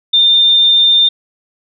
sine tone, 3607 Hz, A7, 42 cents sharp, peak -6 dBFS, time 0.13-1.09 s, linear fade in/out 10 ms, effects none

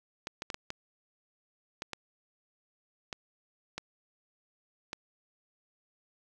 clicks, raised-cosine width 0.2 ms, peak -19 dBFS, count 10, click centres 0.271 / 0.421 / 0.502 / 0.544 / 0.704 / 1.821 / 1.933 / 3.128 / 3.78 / 4.931 s, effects none

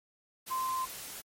sine tone in noise, 1039 Hz, C6, 12 cents flat, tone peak -30 dBFS, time 0.5-0.86 s, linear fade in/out 20 ms, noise white, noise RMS -43 dBFS, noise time 0.46-1.22 s, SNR +10 dB, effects MP3 64 kbps

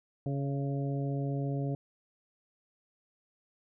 harmonic tone with a mistuned harmonic, 139.6 Hz, C#3, 13 cents sharp, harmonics 1 / 2 / 3 / 4 / 5, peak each -31 / -37 / -41 / -43 / -45 dBFS, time 0.26-1.75 s, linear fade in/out 2 ms, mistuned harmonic 5, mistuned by -30 cents, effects none

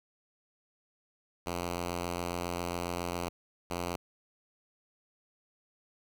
5% pulse tone bursts at uneven times, 87.31 Hz, F2, in tune, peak -22 dBFS, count 2, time 1.46-3.29 / 3.7-3.96 s, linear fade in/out 5 ms, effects none

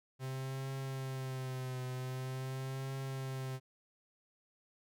45% pulse tone with vibrato, 131 Hz, C3, 2 cents sharp, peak -38 dBFS, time 0.19-3.6 s, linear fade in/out 50 ms, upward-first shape triangle, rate 0.45 Hz, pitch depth 49 cents each way, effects none

